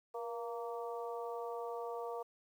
harmonic tone with a mistuned harmonic, 231.1 Hz, A#3, 15 cents flat, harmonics 2 / 3 / 4 / 5, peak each -41 / -45 / -47 / -49 dBFS, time 0.14-2.23 s, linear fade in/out 10 ms, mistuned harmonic 2, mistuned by +43 cents, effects 11-bit

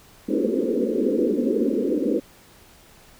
pink band-pass noise, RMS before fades -22 dBFS, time 0.28-2.2 s, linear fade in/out 10 ms, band 210 to 520 Hz, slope 96 dB/octave, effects pink hiss -51 dBFS RMS until 3.19 s

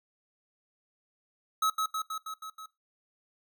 square tone with echo, 1286 Hz, E6, 43 cents flat, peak -25 dBFS, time 1.62-1.7 s, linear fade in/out 5 ms, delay 160 ms, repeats 6, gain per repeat -3 dB, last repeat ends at 2.66 s, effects noise-tail reverb RT60 0.2 s tail -17 dB re dry

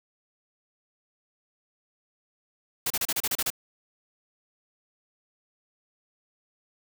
white noise bursts, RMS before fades -27 dBFS, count 9, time 2.86-3.503 s, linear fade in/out 5 ms, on 43 ms, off 32 ms, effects none

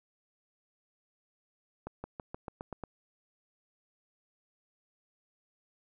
accelerating click train, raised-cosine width 1 ms, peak -25 dBFS, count 8, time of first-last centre 1.87-2.837 s, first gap 170 ms, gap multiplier 0.93, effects none

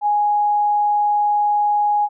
sine tone, 830 Hz, G#5, 1 cent flat, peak -14 dBFS, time 0.01-2.09 s, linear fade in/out 50 ms, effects none

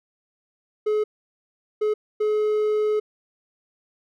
triangle tone bursts at uneven times, 425.5 Hz, G#4, 42 cents sharp, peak -17 dBFS, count 3, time 0.86-1.04 / 1.81-1.94 / 2.2-3 s, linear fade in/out 10 ms, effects none

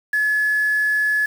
sine tone with quantisation, 1707 Hz, G#6, 47 cents sharp, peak -16 dBFS, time 0.13-1.26 s, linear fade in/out 5 ms, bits 6, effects none

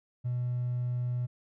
triangle tone with hard clipping, 123.1 Hz, B2, 5 cents flat, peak -29 dBFS, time 0.24-1.27 s, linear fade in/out 20 ms, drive 4 dB, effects none

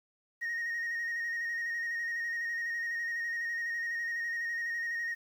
sine tone with vibrato, 1864.7 Hz, A#6, in tune, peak -30 dBFS, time 0.41-5.15 s, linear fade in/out 20 ms, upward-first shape square, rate 12 Hz, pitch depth 20 cents each way, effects tanh soft clip ceiling -30 dBFS + 10-bit

